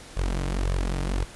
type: tone with flanger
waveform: sawtooth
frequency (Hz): 45.53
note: F#1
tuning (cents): -27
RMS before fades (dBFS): -26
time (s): 0.16-1.25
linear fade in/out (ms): 20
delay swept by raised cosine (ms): 1.7 to 6.7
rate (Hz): 1.8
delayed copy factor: +0.95
effects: pink hiss -45 dBFS RMS until 1.35 s + resampled to 24000 Hz